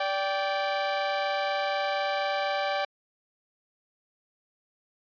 sawtooth tone pair together, 581 / 782.7 Hz, D5 / G5, -19 / -3 cents, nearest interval perfect fourth, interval 516 cents, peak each -25 / -25 dBFS, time 0-2.85 s, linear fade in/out 5 ms, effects resampled to 11025 Hz

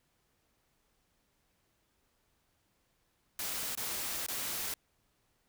white noise with dropouts, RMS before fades -37 dBFS, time 3.39-4.74 s, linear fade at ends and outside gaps 2 ms, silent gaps 3.752-3.774 / 4.264-4.284 s, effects pink hiss -75 dBFS RMS until 5.48 s

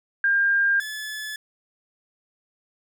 sine / sawtooth tone pair in turn, 1603 / 1722.5 Hz, G6 / A6, +38 / -37 cents, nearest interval minor second, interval 125 cents, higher second, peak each -17 / -27 dBFS, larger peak first, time 0.24-0.8 / 0.8-1.36 s, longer neither, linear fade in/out 2 ms, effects none

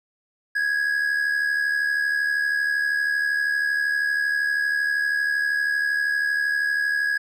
triangle tone with amplitude modulation, 1661.2 Hz, G#6, in tune, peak -16 dBFS, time 0.55-7.18 s, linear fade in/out 10 ms, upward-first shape sine, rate 72.7 Hz, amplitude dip 55%, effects none

